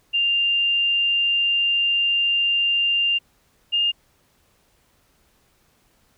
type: tone pair in turn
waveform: sine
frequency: 2794 / 2820 Hz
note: F7 / F7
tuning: 0 / +16 cents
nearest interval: unison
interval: 16 cents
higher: second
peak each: -17 dBFS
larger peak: neither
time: 0.13-3.19 / 3.72-3.92 s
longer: first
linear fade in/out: 20 ms
effects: pink hiss -62 dBFS RMS until 6.17 s